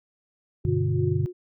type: tone with tremolo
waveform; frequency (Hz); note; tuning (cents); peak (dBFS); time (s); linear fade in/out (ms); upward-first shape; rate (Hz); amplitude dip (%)
sine; 360.1; F#4; -47; -25; 0.64-1.33; 50; sine; 3; 65
type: chord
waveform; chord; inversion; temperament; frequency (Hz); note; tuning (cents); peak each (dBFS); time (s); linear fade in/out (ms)
sine; G major; none; equal; 98 / 123.47 / 146.83; G2 / B2 / D3; 0 / 0 / 0; -26; 0.65-1.26; 0
effects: none